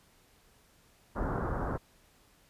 pink low-pass noise, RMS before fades -33 dBFS, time 1.15-1.78 s, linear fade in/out 20 ms, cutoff 1500 Hz, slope 48 dB/octave, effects pink hiss -64 dBFS RMS until 2.49 s + resampled to 32000 Hz

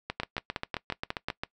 two click trains, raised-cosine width 0.3 ms, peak -14 / -15 dBFS, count 7 / 11, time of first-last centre 0.2-1.285 / 0.1-1.435 s, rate 5.53 / 7.49 Hz, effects noise-tail reverb RT60 0.1 s tail -21 dB re dry

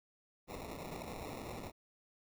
violet noise with sample-and-hold, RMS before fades -45 dBFS, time 0.47-1.72 s, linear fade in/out 50 ms, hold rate 1575 Hz, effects none

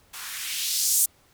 violet noise with band-pass filter sweep, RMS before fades -26 dBFS, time 0.13-1.06 s, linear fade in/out 10 ms, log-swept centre 980 to 9000 Hz, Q 1.6, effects pink hiss -60 dBFS RMS until 1.33 s

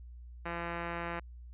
5% pulse tone, 170.5 Hz, F3, 41 cents flat, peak -24 dBFS, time 0.45-1.2 s, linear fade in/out 10 ms, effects added 60 Hz sine -46 dBFS peak until 1.53 s + resampled to 8000 Hz

